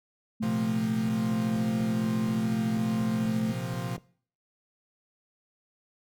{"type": "tone", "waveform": "sine", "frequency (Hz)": 220, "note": "A3", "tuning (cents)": 0, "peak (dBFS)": -27, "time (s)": [0.4, 3.52], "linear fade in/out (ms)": 10}
{"type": "chord", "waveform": "40% pulse", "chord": "Bb suspended second", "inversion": "none", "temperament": "equal", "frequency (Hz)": [116.54, 130.81, 174.61], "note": ["Bb2", "C3", "F3"], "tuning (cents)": [0, 0, 0], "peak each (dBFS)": [-35, -34, -34], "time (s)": [0.42, 3.97], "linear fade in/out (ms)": 10}
{"type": "click train", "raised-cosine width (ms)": 2, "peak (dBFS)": -30, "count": 14, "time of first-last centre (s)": [0.84, 3.98], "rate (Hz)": 4.14}
{"effects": ["noise-tail reverb RT60 0.5 s tail -21 dB re dry"]}